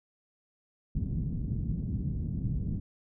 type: low-pass noise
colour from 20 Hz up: white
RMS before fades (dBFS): -32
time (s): 0.95-2.8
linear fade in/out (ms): 5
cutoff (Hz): 190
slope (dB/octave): 24
effects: none